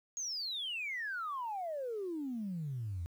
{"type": "exponential sweep", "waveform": "sine", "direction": "down", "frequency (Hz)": [6645, 80.3], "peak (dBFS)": -35, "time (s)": [0.17, 3.06], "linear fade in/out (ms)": 0, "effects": ["tanh soft clip ceiling -32 dBFS", "11-bit"]}